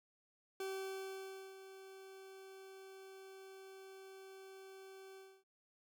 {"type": "tone with ADSR envelope", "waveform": "40% pulse", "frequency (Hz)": 384.6, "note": "G4", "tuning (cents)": -33, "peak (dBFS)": -39, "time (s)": [0.6, 5.44], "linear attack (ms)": 3, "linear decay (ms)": 940, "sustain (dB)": -13, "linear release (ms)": 270, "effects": []}